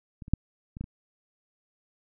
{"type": "clicks", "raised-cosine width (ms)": 5, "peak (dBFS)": [-28, -30, -9, -27, -21, -28], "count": 6, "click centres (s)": [0.222, 0.281, 0.336, 0.769, 0.81, 0.841], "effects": []}